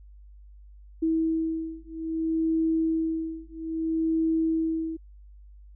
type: beating tone pair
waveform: sine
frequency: 323 / 323.61 Hz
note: E4 / E4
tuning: -35 / -32 cents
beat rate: 0.61 Hz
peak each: -27 dBFS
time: 1.02-4.97 s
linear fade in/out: 10 ms
effects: added 50 Hz sine -46 dBFS peak until 5.75 s